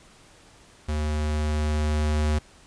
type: tone with level ramp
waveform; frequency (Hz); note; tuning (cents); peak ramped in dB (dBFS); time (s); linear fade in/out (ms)
square; 75.8; D#2; -45; -25 to -21; 0.88-2.39; 10
effects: pink hiss -53 dBFS RMS until 2.66 s + resampled to 22050 Hz